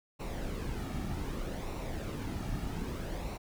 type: noise with flanger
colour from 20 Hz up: brown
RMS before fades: -37 dBFS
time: 0.19-3.38 s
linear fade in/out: 20 ms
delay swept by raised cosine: 0.61 to 2.01 ms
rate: 0.64 Hz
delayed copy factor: -0.5
effects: none

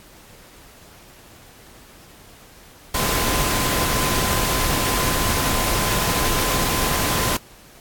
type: tone in noise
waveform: sine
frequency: 1027 Hz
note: C6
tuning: 33 cents flat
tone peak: -28 dBFS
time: 2.94-7.37 s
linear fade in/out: 5 ms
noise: pink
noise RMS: -21 dBFS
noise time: 2.94-7.37 s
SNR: -10 dB
effects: pink hiss -47 dBFS RMS until 7.8 s + AAC 64 kbps

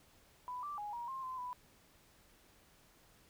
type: tone with pitch steps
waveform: sine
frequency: 994 / 1172 / 830 / 950 / 1060 / 1031 / 992 Hz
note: B5 / D6 / G#5 / A#5 / C6 / C6 / B5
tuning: +11 / -4 / -1 / +33 / +22 / -26 / +7 cents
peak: -40 dBFS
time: 0.48-1.53 s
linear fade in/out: 0 ms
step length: 150 ms
effects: pink hiss -66 dBFS RMS until 3.29 s

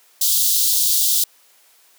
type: high-pass noise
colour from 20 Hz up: white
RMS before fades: -17 dBFS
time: 0.21-1.24 s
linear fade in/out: 5 ms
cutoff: 3400 Hz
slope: 48 dB/octave
effects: white hiss -54 dBFS RMS until 1.98 s + high-pass 400 Hz 12 dB/octave

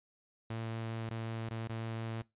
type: tone with dropouts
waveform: sawtooth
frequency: 113.2 Hz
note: A2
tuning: 50 cents sharp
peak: -33 dBFS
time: 0.5-2.22 s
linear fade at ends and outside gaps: 5 ms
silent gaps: 1.094-1.107 / 1.491-1.508 / 1.675-1.694 s
effects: noise-tail reverb RT60 0.2 s tail -21 dB re dry + resampled to 8000 Hz

